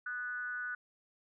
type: tone with frequency modulation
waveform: sine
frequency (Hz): 1480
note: F#6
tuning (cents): 0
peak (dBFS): -36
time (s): 0.06-0.75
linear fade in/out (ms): 5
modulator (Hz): 249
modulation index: 0.49
effects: none